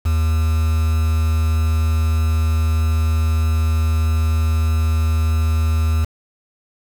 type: tone with quantisation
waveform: triangle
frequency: 79.6 Hz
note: D#2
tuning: 40 cents sharp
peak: -12 dBFS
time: 0.05-6.05 s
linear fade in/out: 10 ms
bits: 5
effects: none